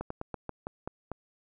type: slowing click train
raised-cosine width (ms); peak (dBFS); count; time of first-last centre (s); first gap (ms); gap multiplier
1; -21; 8; 0.01-1.117; 94; 1.17
effects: none